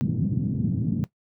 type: band-pass noise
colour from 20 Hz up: pink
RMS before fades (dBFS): -25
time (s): 0.01-1.04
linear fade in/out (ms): 0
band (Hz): 120 to 220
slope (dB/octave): 24
effects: noise-tail reverb RT60 0.1 s tail -17 dB re dry